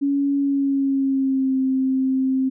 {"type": "tone with pitch glide", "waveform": "sine", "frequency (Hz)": [280.5, 263.2], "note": ["C#4", "C4"], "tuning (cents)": [21, 10], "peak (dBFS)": -17, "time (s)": [0.01, 2.5], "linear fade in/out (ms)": 20, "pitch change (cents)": -111, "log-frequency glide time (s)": [0.38, 1.58], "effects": []}